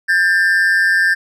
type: tone pair together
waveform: triangle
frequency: 1600 / 1780.5 Hz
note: G6 / A6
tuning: +35 / +20 cents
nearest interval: major second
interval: 185 cents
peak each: -12 dBFS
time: 0.08-1.15 s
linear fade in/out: 20 ms
effects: none